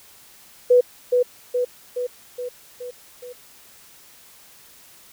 sine tone with echo, 493.9 Hz, B4, in tune, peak -10 dBFS, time 0.7-0.81 s, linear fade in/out 10 ms, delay 420 ms, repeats 6, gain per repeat -4 dB, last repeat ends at 3.33 s, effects white hiss -49 dBFS RMS until 5.12 s

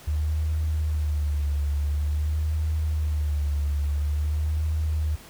sine tone with vibrato, 75 Hz, D2, 37 cents sharp, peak -22 dBFS, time 0.07-5.16 s, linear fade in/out 10 ms, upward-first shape sine, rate 0.48 Hz, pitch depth 66 cents each way, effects pink hiss -47 dBFS RMS until 5.29 s

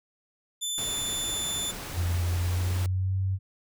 20% pulse tone, 3520 Hz, A7, in tune, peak -23 dBFS, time 0.61-1.72 s, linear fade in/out 20 ms
pink noise, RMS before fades -38 dBFS, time 0.78-2.86 s, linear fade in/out 0 ms
sine tone with pitch glide, 87.5 to 95.42 Hz, F2 to G2, +4 to -46 cents, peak -24 dBFS, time 1.94-3.39 s, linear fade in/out 50 ms, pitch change +150 cents, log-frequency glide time 2.34-3.16 s
effects none

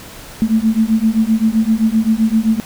sine beating tone pair, 217.8 / 225.5 Hz, A3 / A3, -17 / +43 cents, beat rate 7.7 Hz, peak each -14 dBFS, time 0.42-2.6 s, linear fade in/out 0 ms, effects pink hiss -35 dBFS RMS until 2.65 s

